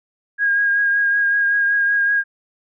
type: tone with vibrato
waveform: sine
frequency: 1631 Hz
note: G#6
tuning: 32 cents flat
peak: -14 dBFS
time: 0.38-2.24 s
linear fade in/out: 50 ms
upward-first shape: triangle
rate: 5.3 Hz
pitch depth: 23 cents each way
effects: none